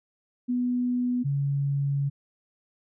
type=tone pair in turn; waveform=sine; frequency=246.8 / 140.41 Hz; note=B3 / C#3; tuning=-1 / +23 cents; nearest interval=minor seventh; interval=976 cents; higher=first; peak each=-23 dBFS; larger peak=neither; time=0.48-1.24 / 1.24-2.1 s; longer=second; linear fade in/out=20 ms; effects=none